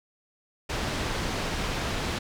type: low-pass noise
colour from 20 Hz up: pink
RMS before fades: -30 dBFS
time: 0.69-2.19 s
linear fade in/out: 10 ms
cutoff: 5300 Hz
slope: 12 dB/octave
effects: none